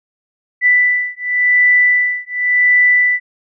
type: beating tone pair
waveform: sine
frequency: 1981 / 1981.91 Hz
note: B6 / B6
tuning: +5 / +6 cents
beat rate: 0.91 Hz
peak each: -13 dBFS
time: 0.61-3.2 s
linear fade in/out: 50 ms
effects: none